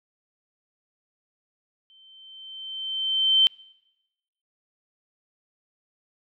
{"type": "tone with exponential growth", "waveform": "sine", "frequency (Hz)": 3100, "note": "G7", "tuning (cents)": -20, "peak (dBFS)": -13, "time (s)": [1.9, 3.47], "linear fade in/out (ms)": 0, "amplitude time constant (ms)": 340, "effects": ["noise-tail reverb RT60 1.0 s tail -26 dB re dry"]}